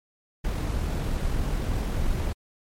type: noise with amplitude modulation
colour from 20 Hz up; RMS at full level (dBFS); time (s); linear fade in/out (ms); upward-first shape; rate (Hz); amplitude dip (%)
brown; -25; 0.44-2.33; 10; sine; 43.3; 25
effects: MP3 64 kbps